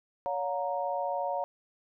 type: tone cluster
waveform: sine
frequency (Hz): 564 / 717 / 932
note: C#5 / F5 / A#5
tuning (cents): +30 / +45 / -1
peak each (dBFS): -33 / -33 / -34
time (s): 0.26-1.44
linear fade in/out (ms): 0
effects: none